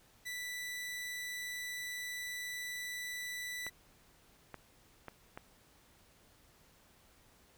sawtooth tone, 1975.5 Hz, B6, in tune, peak -36 dBFS, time 0.25-3.7 s, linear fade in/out 20 ms
clicks, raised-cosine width 0.5 ms, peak -29 dBFS, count 4, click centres 3.666 / 4.543 / 5.083 / 5.375 s
effects pink hiss -65 dBFS RMS until 7.57 s

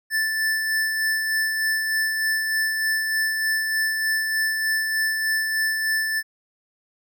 square tone with tremolo, 1760 Hz, A6, in tune, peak -20 dBFS, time 0.1-6.23 s, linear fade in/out 50 ms, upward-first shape sine, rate 3.3 Hz, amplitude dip 35%, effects none

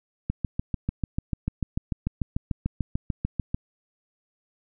click train, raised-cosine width 5 ms, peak -13 dBFS, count 23, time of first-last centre 0.3-3.545 s, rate 6.78 Hz, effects none

